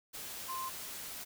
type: tone in noise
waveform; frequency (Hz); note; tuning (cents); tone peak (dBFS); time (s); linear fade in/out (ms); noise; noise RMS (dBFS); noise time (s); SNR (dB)
sine; 1046.5; C6; 0; -37; 0.48-0.7; 20; white; -44; 0.13-1.25; +4
effects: none